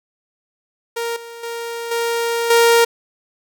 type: tone with level steps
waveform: sawtooth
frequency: 466.2 Hz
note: A#4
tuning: in tune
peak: -17 / -29 / -21 / -14 / -6 dBFS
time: 0.96-2.85 s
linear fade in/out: 10 ms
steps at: 1.16 / 1.43 / 1.91 / 2.5 s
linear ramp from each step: 5 ms
effects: none